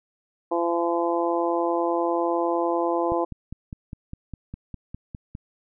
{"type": "harmonic tone", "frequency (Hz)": 170.5, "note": "F3", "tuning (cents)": -41, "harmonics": [2, 3, 4, 5, 6], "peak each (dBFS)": [-25, -27, -28, -29, -30], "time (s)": [0.51, 3.25], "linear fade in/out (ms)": 10}
{"type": "click train", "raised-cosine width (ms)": 5, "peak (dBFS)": -22, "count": 12, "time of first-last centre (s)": [3.12, 5.351], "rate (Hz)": 4.93}
{"effects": []}